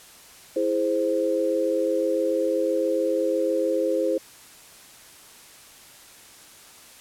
sine chord, E augmented, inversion none, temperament equal with one note detuned, 329.6 / 417.2 / 523.3 Hz, E4 / G#4 / B#4, 0 / +8 / 0 cents, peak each -26 / -27 / -23 dBFS, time 0.56-4.18 s, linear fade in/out 5 ms, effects white hiss -48 dBFS RMS until 7 s + low-pass 12000 Hz 12 dB/octave

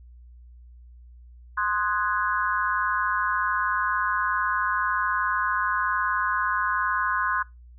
sine chord, Ab dominant seventh, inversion first, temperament equal, 1046.5 / 1244.5 / 1480 / 1661.2 Hz, C6 / Eb6 / Gb6 / Ab6, 0 / 0 / 0 / 0 cents, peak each -26 / -30 / -27 / -30 dBFS, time 1.57-7.43 s, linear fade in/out 10 ms, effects noise-tail reverb RT60 0.2 s tail -21 dB re dry + added 60 Hz sine -45 dBFS peak until 7.78 s

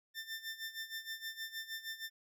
20% pulse tone with tremolo, 1790 Hz, A6, 29 cents sharp, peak -34 dBFS, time 0.14-2.1 s, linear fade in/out 50 ms, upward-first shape sine, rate 6.4 Hz, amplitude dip 80%, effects none

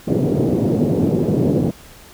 pink band-pass noise, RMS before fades -17 dBFS, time 0.07-1.71 s, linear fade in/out 10 ms, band 120 to 480 Hz, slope 24 dB/octave, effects pink hiss -43 dBFS RMS until 2.13 s

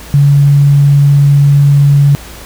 sine tone, 142.2 Hz, C#3, 45 cents sharp, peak -3 dBFS, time 0.14-2.15 s, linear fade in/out 0 ms, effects added 57 Hz sine -33 dBFS peak until 2.45 s + pink hiss -31 dBFS RMS until 2.45 s

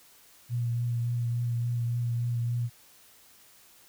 sine tone with vibrato, 119.2 Hz, A#2, 39 cents sharp, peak -26 dBFS, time 0.49-2.7 s, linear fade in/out 50 ms, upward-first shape triangle, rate 3.5 Hz, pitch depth 23 cents each way, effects white hiss -57 dBFS RMS until 3.88 s

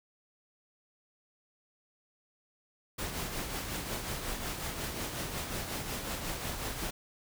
pink noise with tremolo, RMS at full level -35 dBFS, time 2.98-6.91 s, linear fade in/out 10 ms, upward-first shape triangle, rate 5.5 Hz, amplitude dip 50%, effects none

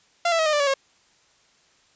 sawtooth tone with pitch steps, 689 / 662.5 / 636.9 / 612.4 / 588.8 / 566.1 / 544.3 Hz, F5 / E5 / D#5 / D#5 / D5 / C#5 / C#5, -24 / +9 / +40 / -28 / +4 / +36 / -32 cents, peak -15 dBFS, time 0.25-0.74 s, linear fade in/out 5 ms, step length 70 ms, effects white hiss -60 dBFS RMS until 1.95 s + resampled to 16000 Hz

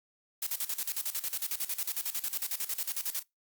blue noise with tremolo, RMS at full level -32 dBFS, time 0.42-3.23 s, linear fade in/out 5 ms, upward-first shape square, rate 11 Hz, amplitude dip 80%, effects noise-tail reverb RT60 0.2 s tail -25 dB re dry + Opus 48 kbps

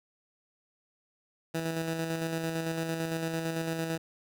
15% pulse tone with tremolo, 163.5 Hz, E3, 14 cents flat, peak -23 dBFS, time 1.54-3.98 s, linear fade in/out 10 ms, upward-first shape square, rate 8.9 Hz, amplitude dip 35%, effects none

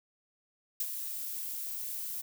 violet noise with ADSR envelope, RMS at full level -31 dBFS, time 0.8-2.22 s, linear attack 4 ms, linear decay 50 ms, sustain -7 dB, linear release 14 ms, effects none

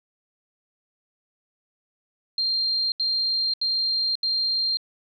sine tone bursts, 4186 Hz, C8, in tune, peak -21 dBFS, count 4, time 2.38-4.771 s, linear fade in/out 2 ms, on 540 ms, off 77 ms, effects none

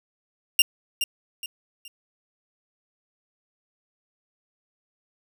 sawtooth tone with echo, 2794 Hz, F7, in tune, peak -10 dBFS, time 0.59-0.62 s, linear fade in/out 2 ms, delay 420 ms, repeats 3, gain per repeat -9 dB, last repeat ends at 1.88 s, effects none

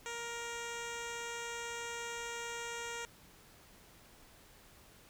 10% pulse tone with low-pass filter, 469 Hz, A#4, 11 cents sharp, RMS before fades -42 dBFS, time 0.06-3.05 s, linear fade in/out 0 ms, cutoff 7400 Hz, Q 1.7, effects pink hiss -60 dBFS RMS until 5.09 s

